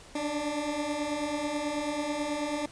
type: beating tone pair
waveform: 20% pulse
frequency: 288.1 / 297.3 Hz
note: D4 / D4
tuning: -33 / +21 cents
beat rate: 9.2 Hz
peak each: -31 / -26 dBFS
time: 0.15-2.66 s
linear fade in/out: 5 ms
effects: pink hiss -51 dBFS RMS until 2.71 s + resampled to 22050 Hz